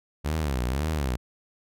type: tone with vibrato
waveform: sawtooth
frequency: 69.3 Hz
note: C#2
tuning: in tune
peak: -21 dBFS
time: 0.24-1.17 s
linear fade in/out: 20 ms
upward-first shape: sine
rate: 1.9 Hz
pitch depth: 240 cents each way
effects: none